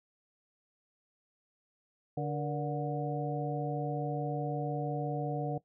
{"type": "harmonic tone with a mistuned harmonic", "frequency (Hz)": 145.9, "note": "D3", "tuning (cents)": -11, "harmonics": [1, 2, 3, 4, 5], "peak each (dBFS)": [-34, -39, -38, -41, -38], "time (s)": [2.17, 5.58], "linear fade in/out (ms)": 5, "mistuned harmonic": 3, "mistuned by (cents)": 120, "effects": ["noise-tail reverb RT60 0.1 s tail -18 dB re dry"]}